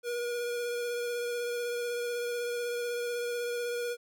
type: tone with vibrato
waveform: square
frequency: 479.8 Hz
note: A#4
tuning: 50 cents sharp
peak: -32 dBFS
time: 0.03-3.97 s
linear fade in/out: 50 ms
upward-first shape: triangle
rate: 16 Hz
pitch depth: 19 cents each way
effects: 12-bit